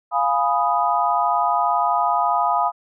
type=chord; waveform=sine; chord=F half-diminished seventh; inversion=none; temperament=equal; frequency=698.5 / 830.6 / 987.8 / 1244.5 Hz; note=F5 / Ab5 / Cb6 / Eb6; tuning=0 / 0 / 0 / 0 cents; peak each=-22 dBFS; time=0.11-2.72 s; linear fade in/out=50 ms; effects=none